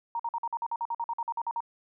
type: tone bursts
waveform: sine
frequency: 932.3 Hz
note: A#5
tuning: in tune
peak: -28 dBFS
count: 16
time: 0.15-1.605 s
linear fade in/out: 2 ms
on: 45 ms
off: 49 ms
effects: none